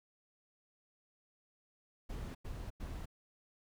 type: noise bursts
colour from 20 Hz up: brown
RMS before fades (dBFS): -43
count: 3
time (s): 2.09-3.058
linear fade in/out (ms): 10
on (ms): 260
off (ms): 94
effects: none